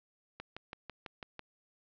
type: click train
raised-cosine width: 0.3 ms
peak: -26 dBFS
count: 7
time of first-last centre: 0.4-1.393 s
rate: 6.04 Hz
effects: low-pass 5000 Hz 12 dB/octave